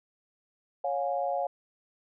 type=chord; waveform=sine; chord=Db major; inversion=none; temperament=equal with one note detuned; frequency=554.4 / 712.7 / 830.6 Hz; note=Db5 / F5 / Ab5; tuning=0 / +35 / 0 cents; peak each=-31 / -30 / -35 dBFS; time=0.84-1.47 s; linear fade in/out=5 ms; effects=none